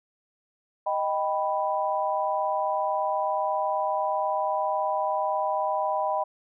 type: chord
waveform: sine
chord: Eb augmented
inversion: none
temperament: equal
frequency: 622.3 / 784 / 987.8 Hz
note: Eb5 / G5 / B5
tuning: 0 / 0 / 0 cents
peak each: -28 dBFS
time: 0.86-6.24 s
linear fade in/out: 10 ms
effects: none